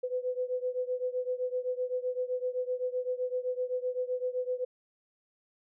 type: beating tone pair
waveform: sine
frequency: 500 / 507.8 Hz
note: B4 / B4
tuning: +21 / +48 cents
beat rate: 7.8 Hz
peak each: -32 / -34 dBFS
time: 0.03-4.65 s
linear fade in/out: 10 ms
effects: none